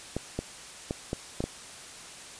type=clicks; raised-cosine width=2 ms; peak=-16 dBFS; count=6; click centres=0.166 / 0.39 / 0.909 / 1.131 / 1.405 / 1.44 s; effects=white hiss -45 dBFS RMS until 2.39 s + resampled to 22050 Hz